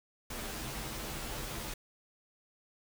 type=noise with comb filter; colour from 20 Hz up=pink; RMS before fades=-40 dBFS; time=0.3-1.74 s; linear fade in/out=5 ms; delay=11 ms; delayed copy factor=-0.65; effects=none